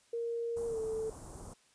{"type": "tone with pitch glide", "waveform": "sine", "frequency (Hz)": [466.2, 441.6], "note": ["A#4", "A4"], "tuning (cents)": [0, 6], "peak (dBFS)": -33, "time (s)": [0.13, 1.1], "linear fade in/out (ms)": 5, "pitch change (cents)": -94, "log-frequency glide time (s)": [0.67, 0.79]}
{"type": "band-stop noise", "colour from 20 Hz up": "pink", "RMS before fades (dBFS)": -48, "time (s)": [0.56, 1.54], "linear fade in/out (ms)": 10, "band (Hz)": [1100, 7100], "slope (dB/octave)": 24}
{"effects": ["white hiss -67 dBFS RMS until 1.74 s", "resampled to 22050 Hz"]}